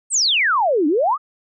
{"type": "exponential two-way sweep", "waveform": "sine", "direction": "down then up", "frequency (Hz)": [8870, 280.2, 1298], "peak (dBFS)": -14, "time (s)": [0.1, 1.18], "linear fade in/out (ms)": 50, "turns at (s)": 0.87, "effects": []}